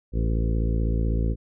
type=harmonic tone with a mistuned harmonic; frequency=56 Hz; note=A1; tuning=31 cents sharp; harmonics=1 / 2 / 3 / 4 / 5 / 6 / 7 / 8 / 9; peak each=-22 / -28 / -32 / -34 / -36 / -38 / -39 / -40 / -41 dBFS; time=0.12-1.36 s; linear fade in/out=50 ms; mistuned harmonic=8; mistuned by=+17 cents; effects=none